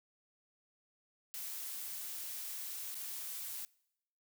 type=noise with dropouts; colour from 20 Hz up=blue; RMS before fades=-43 dBFS; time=1.34-3.65 s; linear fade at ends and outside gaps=0 ms; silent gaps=2.945-2.952 s; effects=noise-tail reverb RT60 0.8 s tail -24 dB re dry